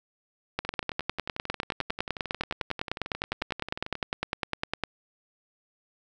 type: two click trains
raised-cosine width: 0.3 ms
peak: -11 / -19 dBFS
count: 43 / 38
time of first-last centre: 0.59-4.837 / 0.65-3.954 s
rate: 9.89 / 11.2 Hz
effects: none